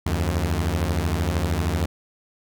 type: beating tone pair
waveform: sawtooth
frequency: 76.1 / 89.1 Hz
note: D#2 / F2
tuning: -38 / +35 cents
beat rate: 13 Hz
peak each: -20 dBFS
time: 0.06-1.86 s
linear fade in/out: 5 ms
effects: none